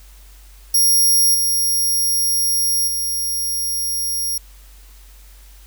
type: tone with level steps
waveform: 5% pulse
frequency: 5600 Hz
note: F8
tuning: 4 cents sharp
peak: -6 / -10 / -14 dBFS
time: 0.74-4.38 s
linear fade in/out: 5 ms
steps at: 1.34 / 2.87 s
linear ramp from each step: 10 ms
effects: added 48 Hz sine -41 dBFS peak until 5.66 s + white hiss -50 dBFS RMS until 5.66 s